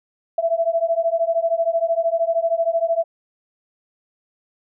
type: beating tone pair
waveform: sine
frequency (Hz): 659.3 / 672.3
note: E5 / E5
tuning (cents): 0 / +34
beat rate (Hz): 13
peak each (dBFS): -20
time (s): 0.38-3.04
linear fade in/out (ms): 5
effects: none